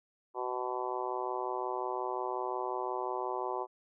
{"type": "harmonic tone", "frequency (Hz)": 125.6, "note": "B2", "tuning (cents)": 30, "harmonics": [3, 4, 5, 6, 7, 8, 9], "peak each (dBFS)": [-38, -42, -42, -41, -39, -39, -46], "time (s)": [0.34, 3.67], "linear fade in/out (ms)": 50, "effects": []}